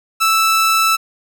sawtooth tone, 1318.5 Hz, E6, in tune, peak -8 dBFS, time 0.2-0.97 s, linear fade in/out 20 ms, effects none

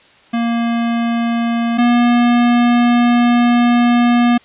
square tone pair in turn, 233.4 / 240.1 Hz, A#3 / B3, +2 / -49 cents, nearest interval unison, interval 49 cents, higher second, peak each -15 / -10 dBFS, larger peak second, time 0.33-1.78 / 1.78-4.38 s, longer second, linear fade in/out 10 ms, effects white hiss -47 dBFS RMS until 4.44 s + resampled to 8000 Hz

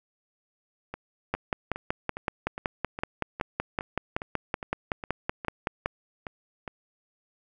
two click trains, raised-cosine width 0.5 ms, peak -11 / -20 dBFS, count 25 / 15, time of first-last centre 1.34-5.86 / 0.94-6.678 s, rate 5.31 / 2.44 Hz, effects none

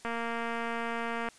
click train, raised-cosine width 0.5 ms, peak -20 dBFS, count 288, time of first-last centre 0.05-1.287 s, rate 232 Hz, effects white hiss -57 dBFS RMS until 1.38 s + resampled to 22050 Hz

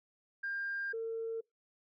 sine tone pair in turn, 1600 / 453 Hz, G6 / A#4, +35 / -50 cents, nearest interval octave + minor seventh, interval 2185 cents, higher first, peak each -34 / -34 dBFS, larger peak neither, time 0.43-0.93 / 0.93-1.41 s, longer first, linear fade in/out 10 ms, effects noise-tail reverb RT60 0.2 s tail -25 dB re dry + tanh soft clip ceiling -30 dBFS

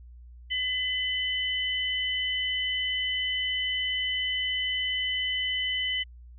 sine tone pair together, 2015 / 3019 Hz, B6 / F#7, +34 / +34 cents, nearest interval perfect fifth, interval 700 cents, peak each -30 / -28 dBFS, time 0.5-6.04 s, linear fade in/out 20 ms, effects added 60 Hz sine -45 dBFS peak until 6.38 s

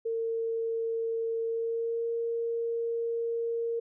sine tone with pitch glide, 455.4 to 463.4 Hz, A#4 to A#4, -40 to -10 cents, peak -28 dBFS, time 0.05-3.8 s, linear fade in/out 10 ms, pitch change +30 cents, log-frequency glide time 1.43-2.07 s, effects none

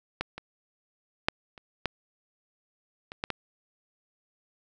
clicks, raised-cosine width 0.3 ms, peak -13 / -22 / -6 / -30 / -11 / -23 / -13 / -13 dBFS, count 8, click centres 0.21 / 0.38 / 1.285 / 1.578 / 1.857 / 3.119 / 3.239 / 3.303 s, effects none

